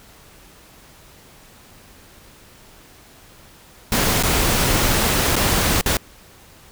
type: noise with dropouts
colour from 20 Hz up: pink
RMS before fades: -18 dBFS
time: 3.92-5.97 s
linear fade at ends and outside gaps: 2 ms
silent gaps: 4.227-4.234 / 5.357-5.363 / 5.812-5.86 s
effects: pink hiss -47 dBFS RMS until 6.71 s